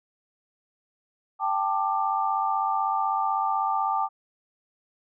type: chord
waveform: sine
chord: G suspended second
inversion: none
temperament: equal with one note detuned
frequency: 784 / 880 / 1186.3 Hz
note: G5 / A5 / D6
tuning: 0 / 0 / +17 cents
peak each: -27 dBFS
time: 1.39-4.09 s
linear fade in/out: 50 ms
effects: none